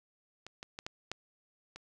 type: clicks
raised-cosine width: 0.2 ms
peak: -28 / -26 / -24 / -21 / -19 / -29 dBFS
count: 6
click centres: 0.466 / 0.629 / 0.789 / 0.865 / 1.116 / 1.76 s
effects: none